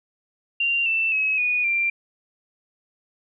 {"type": "tone with pitch steps", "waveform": "sine", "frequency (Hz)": [2773, 2666, 2563, 2465, 2370], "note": ["F7", "E7", "E7", "D#7", "D7"], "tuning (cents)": [-13, 19, -49, -17, 15], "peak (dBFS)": -19, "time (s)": [0.6, 1.9], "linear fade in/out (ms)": 5, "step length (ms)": 260, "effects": []}